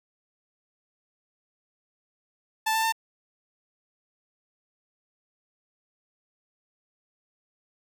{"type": "tone with pitch steps", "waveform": "sawtooth", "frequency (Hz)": [880, 889.2, 898.5], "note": ["A5", "A5", "A5"], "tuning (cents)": [0, 18, 36], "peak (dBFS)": -19, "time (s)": [2.66, 2.924], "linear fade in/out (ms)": 10, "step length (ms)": 88, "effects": []}